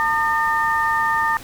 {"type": "tone cluster", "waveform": "sine", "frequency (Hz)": [904, 1214, 1813], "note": ["A5", "D#6", "A#6"], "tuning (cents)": [47, -43, -49], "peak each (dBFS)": -21, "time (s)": [0, 1.37], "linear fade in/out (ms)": 0, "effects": ["pink hiss -39 dBFS RMS until 1.43 s"]}